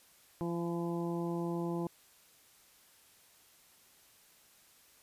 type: harmonic tone with a mistuned harmonic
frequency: 170.9 Hz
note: F3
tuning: 37 cents flat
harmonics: 1 / 2 / 3 / 4 / 5 / 6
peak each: -36 / -36 / -45 / -47 / -46 / -48 dBFS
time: 0.41-1.87 s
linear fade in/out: 0 ms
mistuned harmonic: 6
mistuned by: -21 cents
effects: white hiss -63 dBFS RMS until 5.02 s + resampled to 32000 Hz